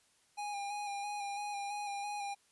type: tone with vibrato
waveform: square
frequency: 815 Hz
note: G#5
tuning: 33 cents flat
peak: -38 dBFS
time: 0.37-2.35 s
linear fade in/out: 20 ms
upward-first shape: square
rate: 3 Hz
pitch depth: 23 cents each way
effects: white hiss -70 dBFS RMS until 2.51 s + resampled to 24000 Hz